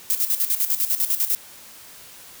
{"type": "noise with tremolo", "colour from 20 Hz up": "violet", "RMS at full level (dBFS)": -20, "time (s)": [0.1, 1.35], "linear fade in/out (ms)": 0, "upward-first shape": "square", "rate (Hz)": 10, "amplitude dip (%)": 70, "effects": ["white hiss -44 dBFS RMS until 2.4 s"]}